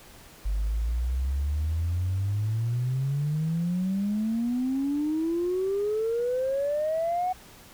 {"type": "exponential sweep", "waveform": "sine", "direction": "up", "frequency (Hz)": [48.16, 746], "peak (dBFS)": -23, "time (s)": [0.45, 7.33], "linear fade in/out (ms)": 10, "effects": ["tanh soft clip ceiling -20 dBFS", "pink hiss -50 dBFS RMS until 7.73 s"]}